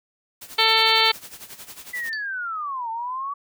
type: noise with tremolo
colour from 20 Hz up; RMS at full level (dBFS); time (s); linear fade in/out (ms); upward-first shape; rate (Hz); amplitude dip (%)
white; -38; 0.41-2.1; 10; sine; 11; 75
type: harmonic tone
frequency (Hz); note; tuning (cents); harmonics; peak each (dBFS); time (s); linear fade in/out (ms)
445.3; A4; +21; 1 / 2 / 3 / 4 / 5 / 6 / 7 / 8 / 9 / 10; -28 / -23 / -25 / -28 / -23 / -29 / -23 / -24 / -24 / -24; 0.58-1.12; 10
type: linear two-way sweep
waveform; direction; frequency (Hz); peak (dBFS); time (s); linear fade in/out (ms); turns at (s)
sine; down then up; 2000 to 888 to 1145; -26; 1.93-3.34; 10; 2.9
type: tone with exponential decay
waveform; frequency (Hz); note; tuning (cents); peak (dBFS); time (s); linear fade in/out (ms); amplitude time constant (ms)
sine; 4577; D8; -45; -27; 2.13-2.26; 0; 27
effects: none